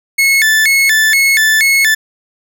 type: tone with vibrato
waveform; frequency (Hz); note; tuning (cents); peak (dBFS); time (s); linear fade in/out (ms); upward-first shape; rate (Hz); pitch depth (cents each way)
40% pulse; 1957; B6; -16; -7; 0.18-1.95; 10; square; 2.1; 190
effects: none